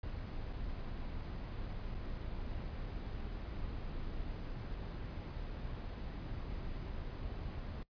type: noise with dropouts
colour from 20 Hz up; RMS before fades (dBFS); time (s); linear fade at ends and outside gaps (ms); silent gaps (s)
brown; -42; 0.03-7.83; 2; 0.529-0.532 / 1.944-1.948
effects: noise-tail reverb RT60 0.1 s tail -20 dB re dry + resampled to 11025 Hz